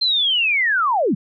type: linear sweep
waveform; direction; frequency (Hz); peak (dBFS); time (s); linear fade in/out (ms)
sine; down; 4186 to 146.83; -15; 0.01-1.15; 10
effects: none